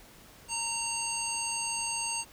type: harmonic tone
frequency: 920 Hz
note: A#5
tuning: 23 cents flat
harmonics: 1 / 3 / 5 / 7 / 9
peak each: -38 / -37 / -39 / -38 / -34 dBFS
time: 0.48-2.25 s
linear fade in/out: 50 ms
effects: pink hiss -54 dBFS RMS until 2.32 s